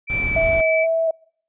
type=tone with pitch glide; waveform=sine; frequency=2329 to 2305 Hz; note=D7 to D7; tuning=-15 to -33 cents; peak=-20 dBFS; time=0.07-0.87 s; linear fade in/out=50 ms; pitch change=-18 cents; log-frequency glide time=0.19-0.35 s
type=noise; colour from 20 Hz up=brown; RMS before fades=-27 dBFS; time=0.1-0.61 s; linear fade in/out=0 ms
type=tone with vibrato; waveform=sine; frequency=648 Hz; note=E5; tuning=30 cents flat; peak=-16 dBFS; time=0.36-1.11 s; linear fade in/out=5 ms; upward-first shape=square; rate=2.1 Hz; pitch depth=18 cents each way
effects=noise-tail reverb RT60 0.6 s tail -26 dB re dry + resampled to 8000 Hz